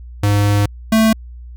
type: tone pair in turn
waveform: square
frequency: 102.4 / 221.3 Hz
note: G#2 / A3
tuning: -24 / +10 cents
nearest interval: octave + minor second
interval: 1334 cents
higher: second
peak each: -12 / -10 dBFS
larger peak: second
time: 0.23-0.66 / 0.92-1.13 s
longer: first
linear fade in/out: 5 ms
effects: added 60 Hz sine -31 dBFS peak until 1.56 s